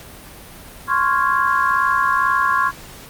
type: chord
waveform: sine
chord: Db major seventh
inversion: third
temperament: equal with one note detuned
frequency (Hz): 1046.5 / 1108.7 / 1396.9 / 1653.6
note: C6 / Db6 / F6 / Ab6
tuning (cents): 0 / 0 / 0 / -8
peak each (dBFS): -19 / -19 / -22 / -21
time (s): 0.87-2.72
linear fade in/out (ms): 50
effects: pink hiss -39 dBFS RMS until 3.09 s + Opus 48 kbps